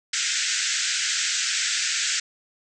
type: band-pass noise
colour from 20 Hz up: white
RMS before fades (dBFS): -25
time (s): 0.13-2.2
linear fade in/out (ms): 5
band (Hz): 1400 to 7900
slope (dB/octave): 96
effects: none